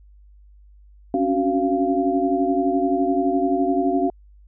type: tone cluster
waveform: sine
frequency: 272.4 / 284.1 / 372.6 / 693 Hz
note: C#4 / C#4 / F#4 / F5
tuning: -30 / +43 / +12 / -14 cents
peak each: -23 dBFS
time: 1.14-4.1 s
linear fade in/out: 2 ms
effects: added 50 Hz sine -46 dBFS peak until 4.47 s